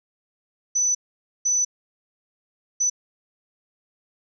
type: tone bursts at uneven times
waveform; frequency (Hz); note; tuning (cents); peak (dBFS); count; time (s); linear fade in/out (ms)
sine; 5990; F#8; +20; -18; 3; 0.75-0.95 / 1.45-1.65 / 2.8-2.9; 10
effects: none